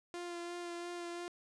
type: tone with vibrato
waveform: sawtooth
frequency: 347.1 Hz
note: F4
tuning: 11 cents flat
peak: -37 dBFS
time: 0.14-1.28 s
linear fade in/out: 0 ms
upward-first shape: sine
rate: 2.9 Hz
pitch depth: 16 cents each way
effects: resampled to 22050 Hz